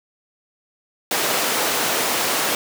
pink high-pass noise, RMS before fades -21 dBFS, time 1.11-2.55 s, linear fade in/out 2 ms, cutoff 380 Hz, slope 12 dB/octave, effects none

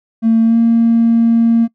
triangle tone with pitch glide, 225.8 to 230.4 Hz, A3 to A#3, +45 to -20 cents, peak -4 dBFS, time 0.22-1.68 s, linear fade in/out 50 ms, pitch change +35 cents, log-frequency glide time 0.43-0.57 s, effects noise-tail reverb RT60 0.1 s tail -24 dB re dry + tanh soft clip ceiling -5 dBFS

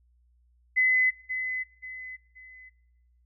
sine tone with echo, 2024 Hz, B6, 42 cents sharp, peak -19 dBFS, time 0.76-1.11 s, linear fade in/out 20 ms, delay 530 ms, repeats 3, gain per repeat -9 dB, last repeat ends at 2.7 s, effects noise-tail reverb RT60 0.8 s tail -19 dB re dry + added 60 Hz sine -61 dBFS peak until 3.25 s

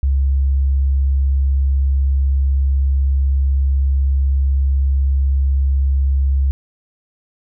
sine tone, 68 Hz, C#2, 33 cents flat, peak -12 dBFS, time 0.03-6.51 s, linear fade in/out 0 ms, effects none

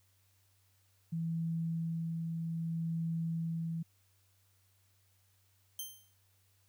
sine tone with tremolo, 164.81 Hz, E3, in tune, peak -32 dBFS, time 1.12-3.83 s, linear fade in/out 10 ms, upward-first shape sine, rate 0.63 Hz, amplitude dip 25%
5% pulse tone with exponential decay, 3136 Hz, G7, in tune, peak -28 dBFS, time 5.79-6.14 s, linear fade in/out 2 ms, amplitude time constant 76 ms
effects added 96 Hz sine -70 dBFS peak until 6.68 s + white hiss -73 dBFS RMS until 6.68 s

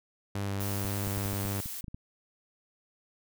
sawtooth tone with vibrato, 99.5 Hz, G2, 26 cents sharp, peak -27 dBFS, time 0.35-1.61 s, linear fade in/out 5 ms, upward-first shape sine, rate 3.7 Hz, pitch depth 10 cents each way
blue noise, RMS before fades -39 dBFS, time 0.6-1.81 s, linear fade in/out 5 ms
clicks, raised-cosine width 5 ms, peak -28 dBFS, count 10, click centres 0.85 / 1.073 / 1.175 / 1.259 / 1.332 / 1.454 / 1.659 / 1.843 / 1.882 / 1.945 s
effects none

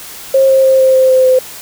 sine tone with pitch steps, 536 / 532.3 / 528.6 / 525 / 521.3 / 517.7 / 514.2 Hz, C5 / C5 / C5 / C5 / C5 / C5 / C5, +42 / +30 / +18 / +6 / -6 / -18 / -30 cents, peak -5 dBFS, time 0.34-1.39 s, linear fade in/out 5 ms, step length 150 ms, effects white hiss -30 dBFS RMS until 1.61 s

